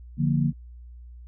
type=chord; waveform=sine; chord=Bb major; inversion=first; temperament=equal; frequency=146.83 / 174.61 / 233.1 Hz; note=D3 / F3 / Bb3; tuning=0 / 0 / 0 cents; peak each=-22 / -26 / -26 dBFS; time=0.17-0.53 s; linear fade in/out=50 ms; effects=added 60 Hz sine -41 dBFS peak until 1.27 s